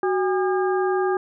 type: harmonic tone with a mistuned harmonic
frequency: 404 Hz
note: G#4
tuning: 48 cents flat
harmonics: 1 / 2 / 3 / 4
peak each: -20 / -26 / -30 / -32 dBFS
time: 0.03-1.17 s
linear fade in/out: 2 ms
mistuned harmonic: 1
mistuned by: -140 cents
effects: none